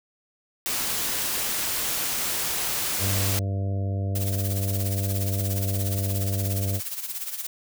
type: noise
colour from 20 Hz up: white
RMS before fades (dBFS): -27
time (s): 0.66-3.39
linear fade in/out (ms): 0
type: harmonic tone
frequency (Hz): 98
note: G2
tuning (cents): 0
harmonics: 1 / 2 / 3 / 4 / 5 / 6 / 7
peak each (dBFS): -24 / -36 / -39 / -43 / -41 / -41 / -43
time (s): 2.99-6.81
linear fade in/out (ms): 50
type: noise with tremolo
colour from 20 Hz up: blue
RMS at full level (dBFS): -30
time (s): 4.15-7.47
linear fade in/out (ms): 5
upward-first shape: sine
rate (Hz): 17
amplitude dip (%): 65
effects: none